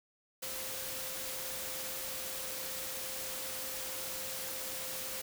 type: tone in noise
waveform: sine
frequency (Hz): 523.3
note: C5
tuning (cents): 0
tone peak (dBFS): -49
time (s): 0.42-5.22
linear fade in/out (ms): 10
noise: white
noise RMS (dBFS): -40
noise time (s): 0.42-5.22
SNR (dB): -12
effects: none